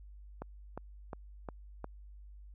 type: click train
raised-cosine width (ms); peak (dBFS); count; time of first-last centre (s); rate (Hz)
1; -26; 5; 0.42-1.843; 2.81
effects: added 50 Hz sine -49 dBFS peak until 2.54 s